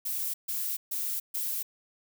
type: noise bursts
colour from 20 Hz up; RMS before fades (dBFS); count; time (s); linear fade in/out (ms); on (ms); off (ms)
violet; -32; 4; 0.05-1.63; 10; 290; 140
effects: none